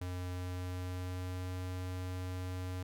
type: tone with pitch glide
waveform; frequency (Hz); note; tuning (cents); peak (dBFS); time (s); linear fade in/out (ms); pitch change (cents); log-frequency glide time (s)
square; 90.3 to 91.51; F#2 to F#2; -42 to -19; -38; 0.01-2.83; 5; +23; 0.26-1.55
effects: none